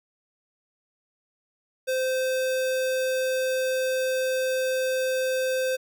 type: tone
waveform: square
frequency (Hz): 518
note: C5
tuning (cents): -17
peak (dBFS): -24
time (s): 1.87-5.77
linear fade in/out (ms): 20
effects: none

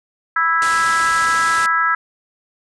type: harmonic tone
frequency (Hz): 329.6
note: E4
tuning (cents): 0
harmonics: 3 / 4 / 5 / 6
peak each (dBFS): -25 / -16 / -18 / -26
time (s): 0.36-1.95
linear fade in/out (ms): 5
type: low-pass noise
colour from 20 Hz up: white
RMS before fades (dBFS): -28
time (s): 0.62-1.66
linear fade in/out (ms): 0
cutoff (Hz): 9300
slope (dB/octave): 48
effects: none

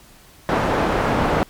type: low-pass noise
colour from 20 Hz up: white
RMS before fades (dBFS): -19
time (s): 0.49-1.43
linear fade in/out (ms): 0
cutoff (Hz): 920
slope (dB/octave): 12
effects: pink hiss -48 dBFS RMS until 1.49 s + MP3 96 kbps

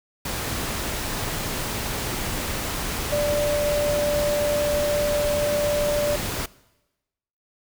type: tone in noise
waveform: sine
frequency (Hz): 587.3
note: D5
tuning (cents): 0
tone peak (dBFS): -20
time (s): 3.12-6.16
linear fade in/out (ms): 5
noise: pink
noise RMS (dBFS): -28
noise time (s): 0.25-6.46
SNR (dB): +5
effects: noise-tail reverb RT60 1.0 s tail -21 dB re dry

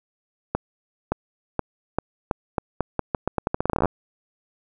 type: accelerating click train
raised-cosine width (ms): 1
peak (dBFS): -7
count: 24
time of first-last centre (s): 0.55-3.857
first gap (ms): 570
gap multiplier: 0.83
effects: none

